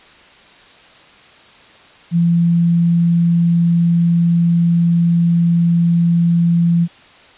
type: tone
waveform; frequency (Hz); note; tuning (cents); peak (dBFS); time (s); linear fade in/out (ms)
sine; 170.1; F3; -45; -10; 2.11-6.88; 50
effects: white hiss -44 dBFS RMS until 7.37 s + resampled to 8000 Hz